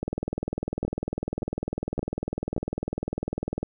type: two click trains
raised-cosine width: 2 ms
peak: -15 / -19 dBFS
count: 73 / 4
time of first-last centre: 0.03-3.63 / 0.85-2.564 s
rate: 20 / 1.75 Hz
effects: none